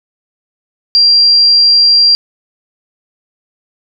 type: tone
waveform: sine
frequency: 4748 Hz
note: D8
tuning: 18 cents sharp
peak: -4 dBFS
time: 0.95-2.15 s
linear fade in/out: 0 ms
effects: none